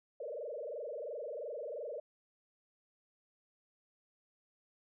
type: tone with frequency modulation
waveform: sine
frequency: 534 Hz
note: C5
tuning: 35 cents sharp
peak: -39 dBFS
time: 0.2-2 s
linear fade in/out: 5 ms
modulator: 22.9 Hz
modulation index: 3.7
effects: none